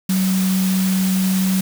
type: tone in noise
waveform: sine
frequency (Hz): 188.6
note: F#3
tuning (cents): +33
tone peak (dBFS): -15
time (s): 0.09-1.61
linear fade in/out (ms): 5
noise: white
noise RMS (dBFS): -27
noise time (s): 0.09-1.61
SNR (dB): +9
effects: none